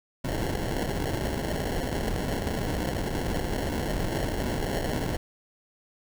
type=noise with sample-and-hold; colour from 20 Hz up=pink; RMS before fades=-29 dBFS; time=0.24-5.17 s; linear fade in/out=5 ms; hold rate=1225 Hz; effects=none